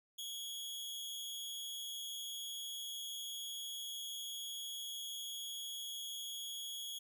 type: tone with amplitude modulation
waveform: sawtooth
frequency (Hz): 3322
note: G#7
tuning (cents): 0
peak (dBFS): -36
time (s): 0.18-6.99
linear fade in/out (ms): 10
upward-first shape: sine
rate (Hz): 213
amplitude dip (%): 65
effects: none